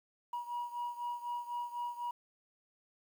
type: beating tone pair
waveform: sine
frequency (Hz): 960 / 964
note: B5 / B5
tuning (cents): -49 / -42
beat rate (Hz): 4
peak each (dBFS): -37 / -40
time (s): 0.33-2.11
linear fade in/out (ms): 5
effects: tanh soft clip ceiling -33 dBFS + 10-bit